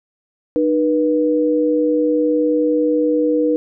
sine tone pair together, 304.8 / 485.6 Hz, D#4 / B4, -36 / -29 cents, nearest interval minor sixth, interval 807 cents, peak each -16 dBFS, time 0.56-3.56 s, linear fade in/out 0 ms, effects none

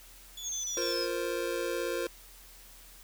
35% pulse tone bursts, 3447 Hz, A7, 36 cents flat, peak -38 dBFS, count 4, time 0.37-0.934 s, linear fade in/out 5 ms, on 120 ms, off 28 ms
sine exponential sweep, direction down, 6645 to 4978 Hz, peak -33 dBFS, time 0.42-1.08 s, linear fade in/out 50 ms
square chord, F suspended fourth, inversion none, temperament just, 349.2 / 465.6 / 523.8 Hz, F4 / Bb4 / C5, 0 / -2 / +2 cents, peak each -36 dBFS, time 0.77-2.07 s, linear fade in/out 2 ms
effects added 41 Hz sine -55 dBFS peak until 3.03 s + white hiss -54 dBFS RMS until 3.03 s

